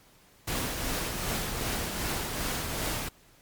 pink noise with tremolo, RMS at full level -30 dBFS, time 0.47-3.09 s, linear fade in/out 10 ms, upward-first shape triangle, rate 2.6 Hz, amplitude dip 40%, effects pink hiss -59 dBFS RMS until 3.41 s + MP3 96 kbps

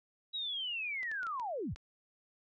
sine linear sweep, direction down, 3896 to 33.52 Hz, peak -35 dBFS, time 0.33-1.75 s, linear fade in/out 20 ms
clicks, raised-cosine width 0.2 ms, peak -33 dBFS, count 6, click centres 1.031 / 1.115 / 1.231 / 1.268 / 1.398 / 1.76 s
effects none

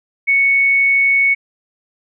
sine tone, 2217 Hz, C#7, in tune, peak -10 dBFS, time 0.27-1.35 s, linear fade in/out 20 ms, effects none

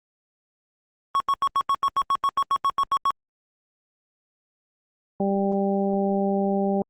triangle tone bursts, 1107 Hz, C#6, 3 cents flat, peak -16 dBFS, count 15, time 1.15-3.106 s, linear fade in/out 0 ms, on 52 ms, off 84 ms
harmonic tone, 197.2 Hz, G3, 11 cents sharp, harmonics 1 / 2 / 3 / 4, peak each -23 / -26 / -28 / -29 dBFS, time 5.2-6.82 s, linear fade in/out 2 ms
effects Opus 24 kbps

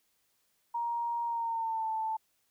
sine tone with pitch glide, 940 to 882.1 Hz, A#5 to A5, +14 to +4 cents, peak -30 dBFS, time 0.74-2.17 s, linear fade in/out 10 ms, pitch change -110 cents, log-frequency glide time 1.25-1.9 s, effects white hiss -74 dBFS RMS until 2.5 s

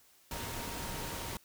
sine tone in noise, 932.3 Hz, A#5, in tune, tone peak -48 dBFS, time 0.31-1.37 s, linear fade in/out 2 ms, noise pink, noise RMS -40 dBFS, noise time 0.31-1.37 s, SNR -11 dB, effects white hiss -64 dBFS RMS until 1.44 s

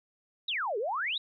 sine exponential two-way sweep, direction down then up, 3984 to 392 to 3984 Hz, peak -29 dBFS, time 0.48-1.18 s, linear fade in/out 5 ms, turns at 0.78 s, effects none

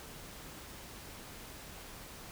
silence, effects pink hiss -49 dBFS RMS until 2.31 s

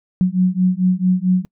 sine beating tone pair, 181.3 / 185.8 Hz, F#3 / F#3, -35 / +7 cents, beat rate 4.5 Hz, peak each -16 / -16 dBFS, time 0.21-1.45 s, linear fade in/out 0 ms, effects noise-tail reverb RT60 0.1 s tail -25 dB re dry

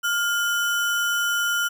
sine tone with sample-and-hold, 1408 Hz, F6, 14 cents sharp, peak -20 dBFS, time 0.03-1.69 s, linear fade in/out 20 ms, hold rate 4410 Hz, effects none

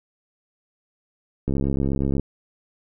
click train, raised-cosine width 3 ms, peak -11 dBFS, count 50, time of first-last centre 1.48-2.196 s, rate 68.4 Hz, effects none

